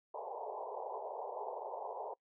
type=band-pass noise; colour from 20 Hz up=white; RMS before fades=-43 dBFS; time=0.14-2.14 s; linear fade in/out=5 ms; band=400 to 980 Hz; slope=96 dB/octave; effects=noise-tail reverb RT60 0.1 s tail -24 dB re dry